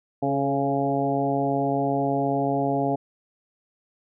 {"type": "harmonic tone with a mistuned harmonic", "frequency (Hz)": 138.59, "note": "C#3", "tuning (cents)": 0, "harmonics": [1, 2, 3, 4, 5, 6], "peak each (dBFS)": [-30, -26, -29, -30, -26, -31], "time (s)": [0.22, 2.96], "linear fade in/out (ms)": 10, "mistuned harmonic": 3, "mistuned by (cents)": 22, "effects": []}